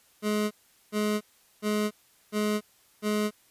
25% pulse tone bursts, 210.9 Hz, G#3, 27 cents sharp, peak -21 dBFS, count 5, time 0.22-3.31 s, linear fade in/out 50 ms, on 290 ms, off 410 ms, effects white hiss -62 dBFS RMS until 3.5 s + resampled to 32000 Hz

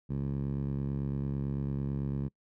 10% pulse tone with band-pass filter, 69 Hz, C#2, 7 cents flat, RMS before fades -33 dBFS, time 0.09-2.29 s, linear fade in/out 20 ms, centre 140 Hz, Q 1.5, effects noise-tail reverb RT60 0.1 s tail -25 dB re dry

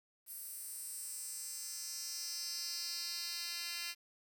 10% pulse tone with high-pass filter sweep, 344.1 Hz, F4, 26 cents flat, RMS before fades -43 dBFS, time 0.26-3.95 s, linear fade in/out 50 ms, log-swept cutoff 11000 to 3200 Hz, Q 2.6, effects 10-bit

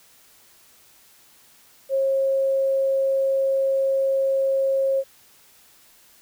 sine tone, 540 Hz, C#5, 45 cents flat, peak -18 dBFS, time 1.89-5.04 s, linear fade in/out 50 ms, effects white hiss -54 dBFS RMS until 6.21 s

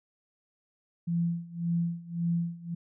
sine tone with tremolo, 170 Hz, F3, 46 cents flat, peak -24 dBFS, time 1.07-2.75 s, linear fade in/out 10 ms, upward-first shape sine, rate 1.8 Hz, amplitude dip 90%, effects none

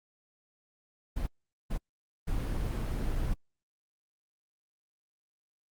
brown noise bursts at uneven times, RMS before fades -31 dBFS, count 3, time 1.16-1.27 / 1.7-1.78 / 2.27-3.34 s, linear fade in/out 10 ms, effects Opus 24 kbps

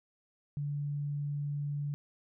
sine tone, 144.7 Hz, D3, 25 cents flat, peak -32 dBFS, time 0.57-1.94 s, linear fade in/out 0 ms, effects none

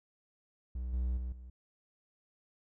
triangle tone with level steps, 62 Hz, B1, 7 cents sharp, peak -33 / -28 / -33 / -44 dBFS, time 0.75-1.5 s, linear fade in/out 5 ms, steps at 0.93 / 1.17 / 1.32 s, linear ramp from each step 5 ms, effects none

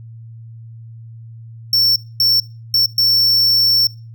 square tone bursts at uneven times, 5430 Hz, F8, 50 cents flat, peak -11 dBFS, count 4, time 1.73-1.96 / 2.2-2.4 / 2.74-2.86 / 2.98-3.87 s, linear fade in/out 2 ms, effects noise-tail reverb RT60 0.3 s tail -21 dB re dry + added 114 Hz sine -33 dBFS peak until 4.14 s

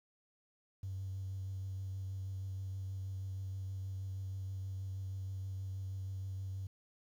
triangle tone with vibrato, 95.7 Hz, G2, 41 cents flat, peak -35 dBFS, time 0.83-6.67 s, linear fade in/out 5 ms, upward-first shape triangle, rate 6.3 Hz, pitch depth 23 cents each way, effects tanh soft clip ceiling -36 dBFS + 11-bit

